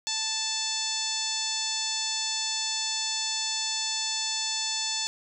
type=harmonic tone; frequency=880 Hz; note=A5; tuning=in tune; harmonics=1 / 2 / 3 / 4 / 5 / 6 / 7 / 8 / 9; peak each=-40 / -42 / -39 / -34 / -33 / -35 / -36 / -35 / -41 dBFS; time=0.07-5.07 s; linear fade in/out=0 ms; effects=none